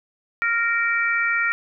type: harmonic tone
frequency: 464.5 Hz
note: A#4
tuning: 6 cents flat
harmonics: 3 / 4 / 5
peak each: -22 / -23 / -24 dBFS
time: 0.42-1.52 s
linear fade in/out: 0 ms
effects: none